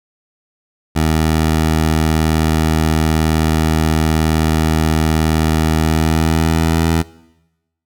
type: tone with pitch glide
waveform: 15% pulse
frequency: 79 to 81.98 Hz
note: D#2 to E2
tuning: +27 to -9 cents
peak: -6 dBFS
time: 0.95-7.03 s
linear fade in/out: 20 ms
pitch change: +64 cents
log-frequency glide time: 5.79-6.92 s
effects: noise-tail reverb RT60 1.0 s tail -21 dB re dry